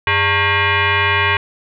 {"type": "tone with frequency modulation", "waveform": "sine", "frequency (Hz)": 408.1, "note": "G#4", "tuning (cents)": -30, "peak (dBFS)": -12, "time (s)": [0.07, 1.37], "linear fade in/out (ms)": 2, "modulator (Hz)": 502, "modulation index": 4.9, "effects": []}